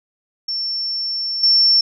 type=tone with level steps; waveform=sine; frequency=5420 Hz; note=E8; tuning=47 cents sharp; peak=-20 / -10 dBFS; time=0.48-1.81 s; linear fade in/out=5 ms; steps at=1.43 s; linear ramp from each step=5 ms; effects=none